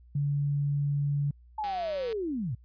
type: tone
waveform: sine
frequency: 143.3 Hz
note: D3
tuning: 42 cents flat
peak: -25 dBFS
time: 0.15-1.31 s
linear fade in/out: 5 ms
type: linear sweep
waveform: sine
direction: down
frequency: 880 to 101.3 Hz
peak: -29 dBFS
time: 1.58-2.55 s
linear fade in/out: 5 ms
type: click train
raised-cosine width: 0.2 ms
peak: -27 dBFS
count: 93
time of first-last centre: 1.64-2.127 s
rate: 189 Hz
effects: added 60 Hz sine -52 dBFS peak until 2.64 s + resampled to 11025 Hz